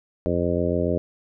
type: harmonic tone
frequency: 87 Hz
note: F2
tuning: 6 cents flat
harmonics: 1 / 2 / 3 / 4 / 5 / 6 / 7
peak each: -28 / -28 / -28 / -28 / -28 / -28 / -28 dBFS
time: 0.26-0.98 s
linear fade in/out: 0 ms
effects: none